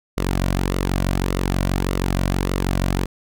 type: tone with flanger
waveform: sawtooth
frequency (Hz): 46.25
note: F#1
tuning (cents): 0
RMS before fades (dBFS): -21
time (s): 0.17-3.06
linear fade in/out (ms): 10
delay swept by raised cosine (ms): 1.2 to 2.4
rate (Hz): 1.7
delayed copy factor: -0.5
effects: none